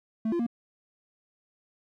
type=tone with pitch steps; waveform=triangle; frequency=221.5 / 343.9 / 235.1 Hz; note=A3 / F4 / A#3; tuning=+12 / -27 / +15 cents; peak=-23 dBFS; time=0.25-0.466 s; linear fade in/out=5 ms; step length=72 ms; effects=none